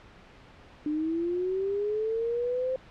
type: linear sweep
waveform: sine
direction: up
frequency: 296.2 to 523.3 Hz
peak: -26 dBFS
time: 0.86-2.76 s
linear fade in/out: 2 ms
effects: pink hiss -52 dBFS RMS until 2.9 s + low-pass 3000 Hz 12 dB/octave